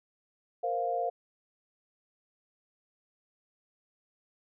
sine chord, Bb suspended second, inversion none, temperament equal, 466.2 / 523.3 / 698.5 Hz, Bb4 / C5 / F5, 0 / 0 / 0 cents, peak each -35 / -35 / -30 dBFS, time 0.63-1.1 s, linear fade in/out 10 ms, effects none

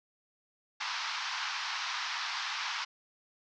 pink band-pass noise, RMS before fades -36 dBFS, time 0.8-2.85 s, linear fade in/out 10 ms, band 880 to 5700 Hz, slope 48 dB/octave, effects none

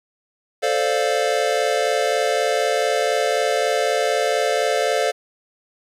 square chord, D minor seventh, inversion second, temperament equal, 440 / 523.3 / 587.3 / 698.5 Hz, A4 / C5 / D5 / F5, 0 / 0 / 0 / 0 cents, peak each -24 dBFS, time 0.62-5.12 s, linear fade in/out 20 ms, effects low-pass 9000 Hz 12 dB/octave + 9-bit

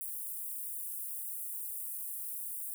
white high-pass noise, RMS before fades -40 dBFS, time 0.01-2.74 s, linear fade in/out 0 ms, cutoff 8900 Hz, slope 48 dB/octave, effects none

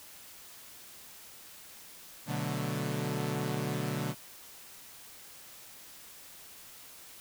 sawtooth chord, B minor seventh, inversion none, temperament equal, 123.47 / 146.83 / 185 / 220 Hz, B2 / D3 / F#3 / A3, 0 / 0 / 0 / 0 cents, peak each -33 / -31 / -35 / -36 dBFS, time 2.26-4.15 s, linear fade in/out 50 ms, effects white hiss -51 dBFS RMS until 7.2 s

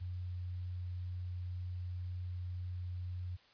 sine tone, 89.8 Hz, F2, 49 cents sharp, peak -38 dBFS, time 0-3.37 s, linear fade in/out 20 ms, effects white hiss -65 dBFS RMS until 3.53 s + resampled to 11025 Hz

